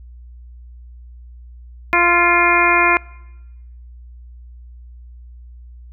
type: harmonic tone with a mistuned harmonic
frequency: 346.8 Hz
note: F4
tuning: 12 cents flat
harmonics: 1 / 2 / 3 / 4 / 5 / 6 / 7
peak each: -21 / -21 / -17 / -20 / -21 / -18 / -18 dBFS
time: 1.93-2.97 s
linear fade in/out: 0 ms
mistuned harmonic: 6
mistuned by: +28 cents
effects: noise-tail reverb RT60 1.0 s tail -23 dB re dry + added 60 Hz sine -36 dBFS peak until 5.92 s